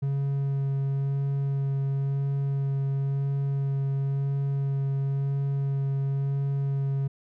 triangle tone with vibrato, 138.1 Hz, C#3, 6 cents flat, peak -22 dBFS, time 0.02-7.08 s, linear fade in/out 10 ms, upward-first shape sine, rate 0.97 Hz, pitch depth 11 cents each way, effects none

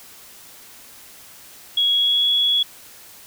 sine tone with pitch glide, 3329 to 3364 Hz, G#7 to G#7, +3 to +22 cents, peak -15 dBFS, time 1.77-2.63 s, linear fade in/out 5 ms, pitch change +19 cents, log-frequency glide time 1.96-2.28 s, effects white hiss -44 dBFS RMS until 3.26 s

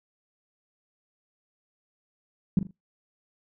sine tone with echo, 185 Hz, F#3, in tune, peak -16 dBFS, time 2.57-2.59 s, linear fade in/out 2 ms, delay 40 ms, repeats 3, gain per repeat -10 dB, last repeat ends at 2.71 s, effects noise-tail reverb RT60 0.2 s tail -24 dB re dry

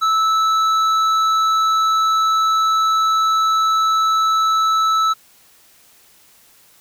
triangle tone with hard clipping, 1310 Hz, E6, 11 cents flat, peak -15 dBFS, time 0.01-5.14 s, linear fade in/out 20 ms, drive 11 dB, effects white hiss -51 dBFS RMS until 6.8 s

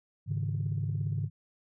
sine chord, Ab suspended fourth, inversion none, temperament just, 103.83 / 138.43 / 155.74 Hz, Ab2 / Db3 / Eb3, 0 / -2 / +2 cents, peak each -31 / -33 / -34 dBFS, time 0.26-1.3 s, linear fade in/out 50 ms, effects tanh soft clip ceiling -22 dBFS

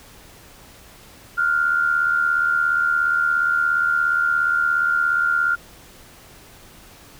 sine tone pair together, 1396.9 / 1474 Hz, F6 / F#6, 0 / -7 cents, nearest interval minor second, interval 93 cents, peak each -17 / -24 dBFS, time 1.37-5.56 s, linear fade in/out 20 ms, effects pink hiss -46 dBFS RMS until 7.19 s

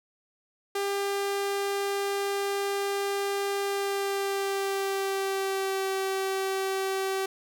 sawtooth tone with pitch glide, 398.8 to 385 Hz, G4 to G4, +30 to -31 cents, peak -23 dBFS, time 0.75-7.26 s, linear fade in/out 5 ms, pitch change -61 cents, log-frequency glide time 3.64-5.91 s, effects none

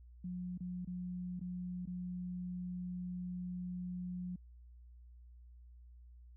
sine tone with dropouts, 180 Hz, F#3, 47 cents flat, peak -39 dBFS, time 0.24-4.36 s, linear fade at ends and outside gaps 5 ms, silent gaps 0.577-0.605 / 0.849-0.873 / 1.395-1.411 / 1.856-1.873 s, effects added 60 Hz sine -54 dBFS peak until 6.36 s

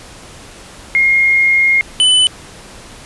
sine / square tone pair in turn, 2139 / 3005 Hz, C7 / F#7, +38 / +26 cents, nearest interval tritone, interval 588 cents, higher second, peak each -8 dBFS, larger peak neither, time 0.95-1.81 / 2-2.27 s, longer first, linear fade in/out 0 ms, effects pink hiss -36 dBFS RMS until 3.05 s + resampled to 24000 Hz

